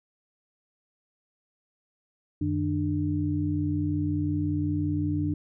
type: tone cluster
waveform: sine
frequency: 91.3 / 151.4 / 297 Hz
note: F#2 / D#3 / D4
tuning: -23 / -47 / +20 cents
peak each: -29 / -31 / -27 dBFS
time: 2.41-5.34 s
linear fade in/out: 5 ms
effects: none